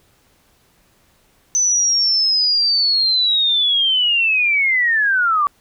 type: linear sweep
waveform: sine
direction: down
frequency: 6080 to 1133 Hz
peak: -13 dBFS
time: 1.55-5.47 s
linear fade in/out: 0 ms
effects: pink hiss -57 dBFS RMS until 5.6 s